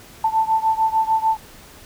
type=beating tone pair; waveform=sine; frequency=883 / 889.7 Hz; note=A5 / A5; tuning=+6 / +19 cents; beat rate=6.7 Hz; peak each=-18 / -20 dBFS; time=0.24-1.37 s; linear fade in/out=5 ms; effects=pink hiss -44 dBFS RMS until 1.85 s